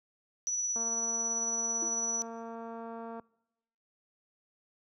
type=tone with tremolo; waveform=sine; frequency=5910 Hz; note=F#8; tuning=3 cents flat; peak=-28 dBFS; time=0.47-2.22 s; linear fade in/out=0 ms; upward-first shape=triangle; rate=18 Hz; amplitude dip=35%
type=click train; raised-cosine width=1 ms; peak=-30 dBFS; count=559; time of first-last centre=0.76-3.197 s; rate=229 Hz
type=tone with exponential decay; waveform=triangle; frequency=330.5 Hz; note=E4; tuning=5 cents sharp; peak=-34 dBFS; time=1.82-2 s; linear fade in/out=5 ms; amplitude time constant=39 ms
effects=noise-tail reverb RT60 0.9 s tail -24 dB re dry + high-pass 100 Hz 12 dB/octave